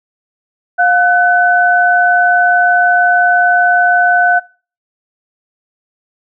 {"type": "tone pair together", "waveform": "sine", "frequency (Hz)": [710, 1504.4], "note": ["F5", "F#6"], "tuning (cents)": [28, 28], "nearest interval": "octave + minor second", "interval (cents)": 1300, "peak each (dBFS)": -10, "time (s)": [0.78, 4.4], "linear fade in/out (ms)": 20, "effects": ["noise-tail reverb RT60 0.4 s tail -23 dB re dry"]}